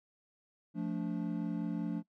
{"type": "chord", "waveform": "triangle", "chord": "D minor", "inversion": "first", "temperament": "equal with one note detuned", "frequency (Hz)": [174.61, 220, 289.3], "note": ["F3", "A3", "D4"], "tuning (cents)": [0, 0, -26], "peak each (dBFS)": [-35, -36, -36], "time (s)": [0.74, 2.03], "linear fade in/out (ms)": 50, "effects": ["noise-tail reverb RT60 0.1 s tail -24 dB re dry"]}